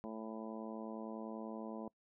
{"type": "harmonic tone", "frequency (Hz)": 110.6, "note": "A2", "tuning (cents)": 9, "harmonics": [2, 3, 4, 5, 6, 7, 8, 9], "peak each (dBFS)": [-45, -50, -51, -51, -52, -56, -58, -55], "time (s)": [0.04, 1.88], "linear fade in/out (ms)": 0, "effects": ["noise-tail reverb RT60 0.1 s tail -24 dB re dry"]}